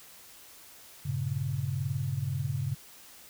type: chord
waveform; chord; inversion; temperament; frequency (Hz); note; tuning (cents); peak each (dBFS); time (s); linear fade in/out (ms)
sine; G diminished; none; equal; 98 / 116.54 / 138.59; G2 / Bb2 / Db3; 0 / 0 / 0; -35 / -35 / -31; 1.05-2.75; 10
effects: white hiss -52 dBFS RMS until 3.29 s